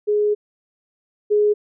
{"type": "tone pair in turn", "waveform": "sine", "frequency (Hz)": [417.7, 417.7], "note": ["G#4", "G#4"], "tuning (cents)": [10, 10], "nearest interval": "unison", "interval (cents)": 0, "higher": "neither", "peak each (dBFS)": [-15, -13], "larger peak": "second", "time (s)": [[0.07, 0.35], [1.3, 1.54]], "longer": "first", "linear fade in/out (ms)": 20, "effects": []}